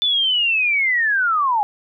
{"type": "linear sweep", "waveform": "sine", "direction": "down", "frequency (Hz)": [3520, 800], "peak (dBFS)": -15, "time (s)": [0.02, 1.63], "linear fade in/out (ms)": 0, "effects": []}